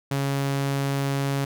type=tone; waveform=sawtooth; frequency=138.59 Hz; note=C#3; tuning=in tune; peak=-19 dBFS; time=0.11-1.45 s; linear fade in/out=5 ms; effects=none